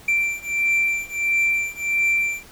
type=beating tone pair; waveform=triangle; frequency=2349 / 2350.5 Hz; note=D7 / D7; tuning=0 / +1 cents; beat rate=1.5 Hz; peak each=-21 / -20 dBFS; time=0.08-2.43 s; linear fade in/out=5 ms; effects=pink hiss -46 dBFS RMS until 2.51 s